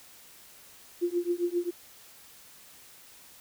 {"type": "tone with tremolo", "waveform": "sine", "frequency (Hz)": 349.2, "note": "F4", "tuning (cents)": 0, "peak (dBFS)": -22, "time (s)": [1.01, 1.71], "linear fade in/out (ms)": 20, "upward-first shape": "triangle", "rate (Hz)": 7.5, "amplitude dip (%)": 100, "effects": ["white hiss -53 dBFS RMS until 3.4 s"]}